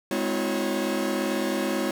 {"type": "tone cluster", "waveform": "45% pulse", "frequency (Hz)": [208.3, 257.1, 321.7, 359.8, 553], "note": ["G#3", "C4", "E4", "F#4", "C#5"], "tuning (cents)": [5, -30, -42, -48, -4], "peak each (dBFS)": -31, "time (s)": [0.11, 1.91], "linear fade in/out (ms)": 2, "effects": []}